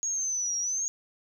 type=linear two-way sweep; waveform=sine; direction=down then up; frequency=6645 to 5630 to 6645 Hz; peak=-27 dBFS; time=0.03-0.88 s; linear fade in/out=0 ms; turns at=0.58 s; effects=10-bit